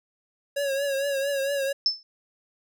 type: tone with vibrato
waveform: square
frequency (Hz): 554.4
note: C#5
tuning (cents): 0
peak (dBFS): -25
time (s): 0.56-1.73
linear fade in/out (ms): 10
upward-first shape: triangle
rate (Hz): 4.4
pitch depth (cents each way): 61
type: tone with exponential decay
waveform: sine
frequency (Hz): 5274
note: E8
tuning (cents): 0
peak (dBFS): -15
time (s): 1.86-2.03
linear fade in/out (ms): 1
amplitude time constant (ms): 36
effects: none